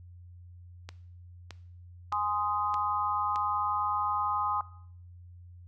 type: click train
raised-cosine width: 0.2 ms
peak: -24 dBFS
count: 5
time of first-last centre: 0.89-3.359 s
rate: 1.62 Hz
type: chord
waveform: sine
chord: Ab major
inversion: none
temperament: just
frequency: 830.6 / 1038.3 / 1245.9 Hz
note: Ab5 / C6 / Eb6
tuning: 0 / -14 / +2 cents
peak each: -32 / -32 / -31 dBFS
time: 2.12-4.61 s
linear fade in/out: 2 ms
effects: noise-tail reverb RT60 0.6 s tail -18 dB re dry + added 88 Hz sine -47 dBFS peak until 5.67 s